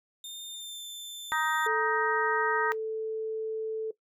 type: tone with pitch glide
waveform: sawtooth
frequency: 3624 to 3547 Hz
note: A#7 to A7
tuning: -50 to +13 cents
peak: -36 dBFS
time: 0.24-1.67 s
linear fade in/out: 2 ms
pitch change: -37 cents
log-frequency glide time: 0.46-0.84 s
type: harmonic tone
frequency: 312.9 Hz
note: D#4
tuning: 10 cents sharp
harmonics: 3 / 4 / 5 / 6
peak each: -30 / -31 / -32 / -33 dBFS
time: 1.32-2.72 s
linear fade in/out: 0 ms
type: tone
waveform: sine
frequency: 440 Hz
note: A4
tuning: in tune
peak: -29 dBFS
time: 1.66-3.91 s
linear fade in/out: 5 ms
effects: noise-tail reverb RT60 0.1 s tail -18 dB re dry